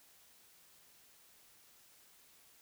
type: silence
effects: white hiss -64 dBFS RMS until 2.61 s